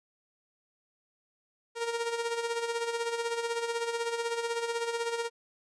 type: tone with tremolo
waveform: sawtooth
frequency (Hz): 466.2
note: A#4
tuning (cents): 0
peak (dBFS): -24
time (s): 1.75-5.3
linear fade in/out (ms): 50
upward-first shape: sine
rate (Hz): 16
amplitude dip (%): 60
effects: resampled to 22050 Hz